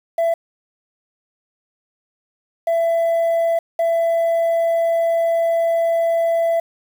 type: tone bursts at uneven times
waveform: sine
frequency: 668 Hz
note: E5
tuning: 23 cents sharp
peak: -12 dBFS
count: 3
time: 0.18-0.34 / 2.67-3.59 / 3.79-6.6 s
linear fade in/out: 5 ms
effects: tanh soft clip ceiling -14 dBFS + 7-bit